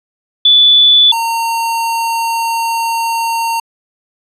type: tone pair in turn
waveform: sine / square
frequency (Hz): 3469 / 917.1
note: A7 / A#5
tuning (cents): -25 / -29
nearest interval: octave + major seventh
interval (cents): 2304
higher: first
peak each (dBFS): -4 / -14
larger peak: first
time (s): 0.45-1.12 / 1.12-3.6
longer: second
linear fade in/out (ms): 5
effects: resampled to 32000 Hz